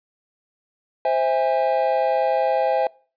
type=chord; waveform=triangle; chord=C augmented; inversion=none; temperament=just; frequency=523.3 / 654.1 / 817.6 Hz; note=C5 / E5 / G#5; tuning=0 / -14 / -27 cents; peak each=-20 dBFS; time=1.05-2.87 s; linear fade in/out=2 ms; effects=noise-tail reverb RT60 0.4 s tail -24 dB re dry + resampled to 11025 Hz